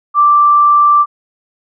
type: tone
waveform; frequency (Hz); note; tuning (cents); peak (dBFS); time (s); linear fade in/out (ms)
sine; 1174; D6; -1; -5; 0.14-1.06; 50
effects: none